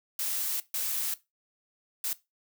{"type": "noise bursts at uneven times", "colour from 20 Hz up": "blue", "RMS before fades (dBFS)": -31, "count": 3, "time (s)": [[0.19, 0.6], [0.74, 1.14], [2.04, 2.13]], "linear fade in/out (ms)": 2, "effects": ["noise-tail reverb RT60 0.2 s tail -17 dB re dry"]}